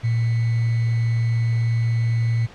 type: tone with sample-and-hold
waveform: sine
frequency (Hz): 115.6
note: A#2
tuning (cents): -14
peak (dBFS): -17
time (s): 0.03-2.47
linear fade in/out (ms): 20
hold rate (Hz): 2100
effects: pink hiss -44 dBFS RMS until 2.54 s + low-pass 4000 Hz 12 dB/octave